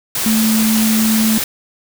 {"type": "tone in noise", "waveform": "sine", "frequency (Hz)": 220, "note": "A3", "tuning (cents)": 0, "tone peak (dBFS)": -12, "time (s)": [0.26, 1.38], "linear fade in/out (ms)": 2, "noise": "white", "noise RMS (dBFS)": -19, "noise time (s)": [0.15, 1.44], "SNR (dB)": 4, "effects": []}